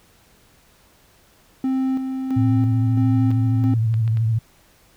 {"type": "tone with tremolo", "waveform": "triangle", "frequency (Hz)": 262.9, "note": "C4", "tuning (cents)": 8, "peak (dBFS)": -16, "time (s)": [1.64, 3.74], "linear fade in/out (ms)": 2, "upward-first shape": "square", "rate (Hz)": 1.5, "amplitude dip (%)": 45}
{"type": "tone with vibrato", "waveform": "sine", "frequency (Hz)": 112.4, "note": "A2", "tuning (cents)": 37, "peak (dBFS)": -16, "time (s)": [2.36, 4.39], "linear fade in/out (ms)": 10, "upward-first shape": "triangle", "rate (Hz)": 13, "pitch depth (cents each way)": 67}
{"type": "clicks", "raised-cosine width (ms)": 0.3, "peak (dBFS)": -24, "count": 4, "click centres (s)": [3.314, 3.941, 4.078, 4.172]}
{"effects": ["pink hiss -55 dBFS RMS until 4.96 s"]}